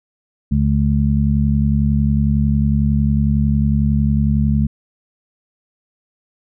harmonic tone, 71 Hz, C#2, 42 cents sharp, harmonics 1 / 2 / 3, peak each -17 / -17 / -17 dBFS, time 0.51-4.67 s, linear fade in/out 10 ms, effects none

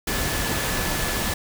sine tone in noise, 1726 Hz, A6, 34 cents flat, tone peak -34 dBFS, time 0.07-1.34 s, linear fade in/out 5 ms, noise pink, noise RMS -25 dBFS, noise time 0.07-1.34 s, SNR -12 dB, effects none

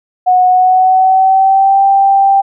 sine tone with pitch glide, 733 to 785.6 Hz, F#5 to G5, -16 to +4 cents, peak -5 dBFS, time 0.26-2.42 s, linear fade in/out 20 ms, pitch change +120 cents, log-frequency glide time 0.47-1.81 s, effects none

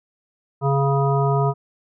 harmonic tone, 138.59 Hz, C#3, in tune, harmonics 1 / 3 / 5 / 7 / 9, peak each -18 / -23 / -25 / -26 / -28 dBFS, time 0.61-1.54 s, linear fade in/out 50 ms, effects none

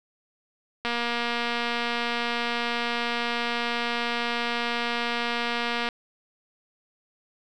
click train, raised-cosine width 0.3 ms, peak -12 dBFS, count 1195, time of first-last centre 0.85-5.888 s, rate 237 Hz, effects none

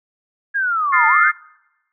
sine linear two-way sweep, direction down then up, 1661.2 to 870 to 1661.2 Hz, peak -16 dBFS, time 0.54-1.3 s, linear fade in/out 20 ms, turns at 1.07 s
sine chord, F dominant seventh, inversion third, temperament equal with one note detuned, 1244.5 / 1396.9 / 1760 / 2104 Hz, Eb6 / F6 / A6 / C7, 0 / 0 / 0 / +9 cents, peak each -18 dBFS, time 0.92-1.32 s, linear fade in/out 20 ms
effects noise-tail reverb RT60 1.0 s tail -25 dB re dry

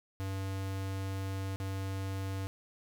square tone with dropouts, 96.5 Hz, G2, 27 cents flat, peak -35 dBFS, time 0.2-2.47 s, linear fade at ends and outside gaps 0 ms, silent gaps 1.56-1.601 s, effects none

